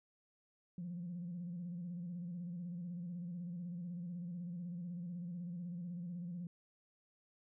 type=tone with vibrato; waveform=sine; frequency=174.61 Hz; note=F3; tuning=in tune; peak=-40 dBFS; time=0.78-6.47 s; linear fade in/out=2 ms; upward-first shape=square; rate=16 Hz; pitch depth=52 cents each way; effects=tanh soft clip ceiling -37 dBFS